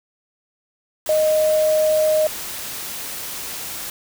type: tone in noise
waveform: sine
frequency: 620 Hz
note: D#5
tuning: 6 cents flat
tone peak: -14 dBFS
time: 1.09-2.27 s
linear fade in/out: 2 ms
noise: white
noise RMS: -30 dBFS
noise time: 1.06-3.9 s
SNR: +13 dB
effects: none